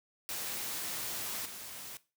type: noise with level steps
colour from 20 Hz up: white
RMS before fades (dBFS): -38 / -45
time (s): 0.29-1.97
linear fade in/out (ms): 0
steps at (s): 1.45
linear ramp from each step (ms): 10
effects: noise-tail reverb RT60 0.3 s tail -18 dB re dry + high-pass 80 Hz 12 dB/octave